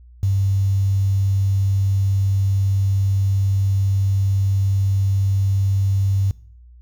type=tone with quantisation; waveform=sine; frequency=97.7 Hz; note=G2; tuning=5 cents flat; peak=-15 dBFS; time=0.23-6.31 s; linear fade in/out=0 ms; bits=7; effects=noise-tail reverb RT60 0.5 s tail -20 dB re dry + added 60 Hz sine -42 dBFS peak until 6.81 s